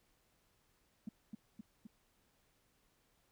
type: tone with echo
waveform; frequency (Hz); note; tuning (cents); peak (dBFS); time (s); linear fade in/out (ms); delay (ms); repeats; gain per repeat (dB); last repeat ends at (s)
sine; 216.2; A3; -30; -38; 1.07-1.09; 5; 260; 3; -3; 1.87
effects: tanh soft clip ceiling -36 dBFS + pink hiss -75 dBFS RMS until 3.31 s